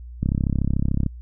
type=click train; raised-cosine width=5 ms; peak=-9 dBFS; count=29; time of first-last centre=0.23-1.063 s; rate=33.6 Hz; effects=added 60 Hz sine -35 dBFS peak until 1.21 s